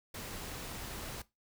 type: noise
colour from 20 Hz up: pink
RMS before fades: -43 dBFS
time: 0.14-1.22 s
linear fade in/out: 5 ms
effects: noise-tail reverb RT60 0.2 s tail -18 dB re dry